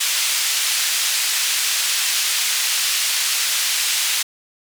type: band-pass noise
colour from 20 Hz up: pink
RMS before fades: -20 dBFS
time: 0-4.23 s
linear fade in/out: 10 ms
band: 2700 to 11000 Hz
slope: 12 dB/octave
effects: none

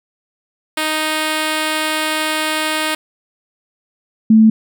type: tone pair in turn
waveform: 5% pulse / sine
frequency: 311.1 / 220 Hz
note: D#4 / A3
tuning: 0 / 0 cents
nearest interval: tritone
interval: 600 cents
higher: first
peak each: -5 dBFS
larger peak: neither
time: 0.77-2.95 / 4.3-4.5 s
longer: first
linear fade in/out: 5 ms
effects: none

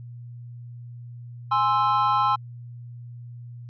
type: chord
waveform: triangle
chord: Ab augmented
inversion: none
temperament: equal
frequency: 830.6 / 1046.5 / 1318.5 Hz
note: Ab5 / C6 / E6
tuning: 0 / 0 / 0 cents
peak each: -22 / -20 / -22 dBFS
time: 1.51-2.36 s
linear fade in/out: 10 ms
effects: added 120 Hz sine -37 dBFS peak until 3.69 s + resampled to 11025 Hz

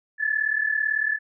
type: tone pair together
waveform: sine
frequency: 1714 / 1752 Hz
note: A6 / A6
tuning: -46 / -8 cents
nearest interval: unison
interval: 38 cents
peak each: -24 dBFS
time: 0.18-1.19 s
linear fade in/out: 50 ms
effects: none

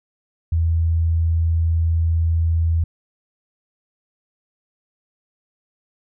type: tone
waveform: sine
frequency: 82.41 Hz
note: E2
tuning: in tune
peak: -15 dBFS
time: 0.52-2.84 s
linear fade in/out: 5 ms
effects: none

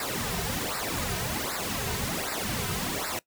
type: noise with flanger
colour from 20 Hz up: pink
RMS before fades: -31 dBFS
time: 0-3.19 s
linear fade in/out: 2 ms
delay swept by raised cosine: 0.31 to 3.61 ms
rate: 1.3 Hz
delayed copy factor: -0.85
effects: noise-tail reverb RT60 0.1 s tail -20 dB re dry

